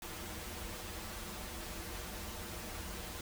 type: noise with comb filter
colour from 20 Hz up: pink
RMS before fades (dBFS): -44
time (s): 0.02-3.21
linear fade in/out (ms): 2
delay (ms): 7.3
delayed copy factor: -1
effects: none